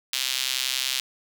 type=tone with high-pass filter; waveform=sawtooth; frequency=130.81 Hz; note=C3; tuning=in tune; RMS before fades=-27 dBFS; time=0.13-1 s; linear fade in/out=2 ms; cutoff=3400 Hz; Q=1.7; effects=none